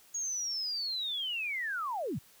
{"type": "linear sweep", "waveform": "sine", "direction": "down", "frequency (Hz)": [6670, 88.9], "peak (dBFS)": -32, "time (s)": [0.14, 2.19], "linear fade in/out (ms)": 10, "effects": ["white hiss -60 dBFS RMS until 2.4 s"]}